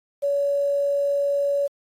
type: tone with quantisation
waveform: sine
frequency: 566 Hz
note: C#5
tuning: 36 cents sharp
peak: -19 dBFS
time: 0.22-1.68 s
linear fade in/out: 20 ms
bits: 8
effects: AAC 64 kbps